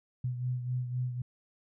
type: beating tone pair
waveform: sine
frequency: 124.7 / 128.6 Hz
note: B2 / C3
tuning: +17 / -30 cents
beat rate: 3.9 Hz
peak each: -31 / -39 dBFS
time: 0.24-1.22 s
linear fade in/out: 5 ms
effects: none